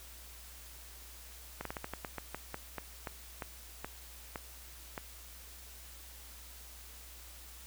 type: slowing click train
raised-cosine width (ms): 0.5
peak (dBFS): -23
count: 16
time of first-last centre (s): 1.61-4.978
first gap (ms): 43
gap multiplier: 1.21
effects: added 60 Hz sine -53 dBFS peak until 7.66 s + white hiss -53 dBFS RMS until 7.66 s